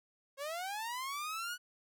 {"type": "linear sweep", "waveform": "sawtooth", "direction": "up", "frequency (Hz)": [535, 1482], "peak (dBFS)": -34, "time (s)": [0.37, 1.58], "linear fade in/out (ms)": 50, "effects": []}